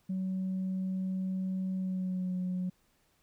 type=tone with pitch glide; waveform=sine; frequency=187.8 to 182.45 Hz; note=F#3 to F#3; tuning=+26 to -24 cents; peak=-29 dBFS; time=0.09-2.7 s; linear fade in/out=10 ms; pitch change=-50 cents; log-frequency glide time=1.75-2.36 s; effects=tanh soft clip ceiling -28 dBFS + pink hiss -71 dBFS RMS until 3.22 s